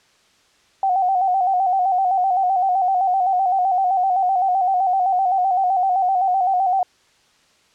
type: tone with vibrato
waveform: sine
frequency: 750 Hz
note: F#5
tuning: 23 cents sharp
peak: -15 dBFS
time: 0.83-6.83 s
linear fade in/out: 2 ms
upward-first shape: square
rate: 7.8 Hz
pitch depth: 58 cents each way
effects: white hiss -57 dBFS RMS until 7.74 s + low-pass 6000 Hz 12 dB/octave